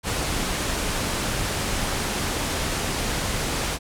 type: low-pass noise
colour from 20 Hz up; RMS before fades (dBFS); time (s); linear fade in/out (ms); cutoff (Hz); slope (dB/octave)
pink; -26; 0.03-3.79; 50; 11000; 24
effects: none